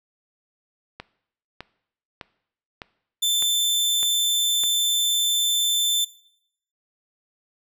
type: click train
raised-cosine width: 0.3 ms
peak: -18 dBFS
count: 7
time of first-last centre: 1-4.636 s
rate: 1.65 Hz
type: tone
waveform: sawtooth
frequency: 3542 Hz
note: A7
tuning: 11 cents sharp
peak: -16 dBFS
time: 3.22-6.05 s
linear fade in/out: 10 ms
effects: noise-tail reverb RT60 0.7 s tail -19 dB re dry